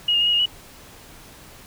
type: tone with pitch steps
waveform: sine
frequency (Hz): 2885 / 2827 / 2865 / 2897 / 2846 / 2936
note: F#7 / F7 / F7 / F#7 / F7 / F#7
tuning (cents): -44 / +20 / +44 / -37 / +32 / -14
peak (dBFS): -16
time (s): 0.08-0.458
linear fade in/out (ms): 5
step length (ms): 63
effects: pink hiss -45 dBFS RMS until 1.66 s